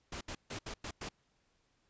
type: noise bursts at uneven times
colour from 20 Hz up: pink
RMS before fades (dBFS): -42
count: 6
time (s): 0.12-0.21 / 0.28-0.35 / 0.5-0.59 / 0.66-0.74 / 0.84-0.91 / 1.01-1.09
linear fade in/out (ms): 5
effects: pink hiss -75 dBFS RMS until 1.89 s + resampled to 16000 Hz